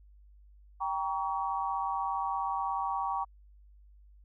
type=chord; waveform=sine; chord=G diminished; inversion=none; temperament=just; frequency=784 / 940.8 / 1128.9 Hz; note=G5 / Bb5 / Db6; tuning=0 / +16 / +31 cents; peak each=-34 dBFS; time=0.8-3.25 s; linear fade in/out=20 ms; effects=added 50 Hz sine -54 dBFS peak until 4.24 s